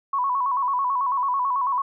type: tone with vibrato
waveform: sine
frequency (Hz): 1046.5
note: C6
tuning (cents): 0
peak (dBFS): -20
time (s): 0.13-1.82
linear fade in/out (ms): 5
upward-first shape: square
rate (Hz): 9.1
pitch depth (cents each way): 91
effects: none